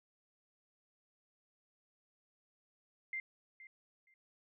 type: tone with echo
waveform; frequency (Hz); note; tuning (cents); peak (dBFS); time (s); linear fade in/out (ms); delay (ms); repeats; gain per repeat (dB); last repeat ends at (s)
sine; 2093; C7; 0; -37; 3.13-3.2; 2; 470; 2; -15; 4.14
effects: none